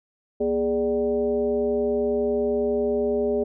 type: tone with frequency modulation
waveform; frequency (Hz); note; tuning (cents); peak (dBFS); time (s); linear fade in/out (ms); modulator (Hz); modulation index
sine; 414; G#4; -5; -20; 0.4-3.44; 10; 174; 0.92
effects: none